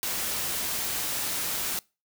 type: noise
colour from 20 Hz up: white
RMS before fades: -30 dBFS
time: 0.03-1.79 s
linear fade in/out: 0 ms
effects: noise-tail reverb RT60 0.3 s tail -25 dB re dry